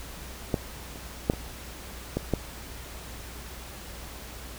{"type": "clicks", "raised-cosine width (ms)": 2, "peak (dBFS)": [-10, -28, -7, -22, -13, -10], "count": 6, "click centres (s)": [0.542, 0.958, 1.299, 1.336, 2.17, 2.337], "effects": ["added 60 Hz sine -43 dBFS peak until 4.58 s", "pink hiss -43 dBFS RMS until 4.58 s"]}